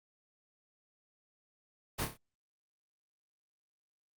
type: noise with echo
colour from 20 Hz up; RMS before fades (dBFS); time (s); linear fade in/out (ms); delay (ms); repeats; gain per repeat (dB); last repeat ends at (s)
pink; -34; 1.98-2.06; 20; 29; 4; -6; 2.176
effects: Opus 48 kbps